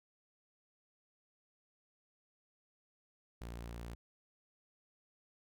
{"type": "tone", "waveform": "sawtooth", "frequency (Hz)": 58.27, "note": "A#1", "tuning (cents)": 0, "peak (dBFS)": -40, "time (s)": [3.41, 3.95], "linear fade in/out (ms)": 5, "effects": []}